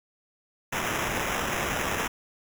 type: noise with sample-and-hold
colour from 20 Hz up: blue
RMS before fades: -29 dBFS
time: 0.72-2.08 s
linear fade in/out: 10 ms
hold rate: 4410 Hz
effects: none